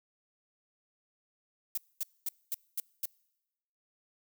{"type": "noise bursts", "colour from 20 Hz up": "violet", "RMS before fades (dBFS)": -33, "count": 6, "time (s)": [1.75, 3.056], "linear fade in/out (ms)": 2, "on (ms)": 26, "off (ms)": 230, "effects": ["noise-tail reverb RT60 1.0 s tail -26 dB re dry"]}